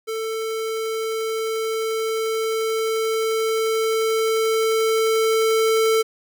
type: tone with level ramp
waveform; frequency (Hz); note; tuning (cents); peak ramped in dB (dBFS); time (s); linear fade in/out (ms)
square; 444.3; A4; +17; -25 to -16; 0.07-6.03; 20
effects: none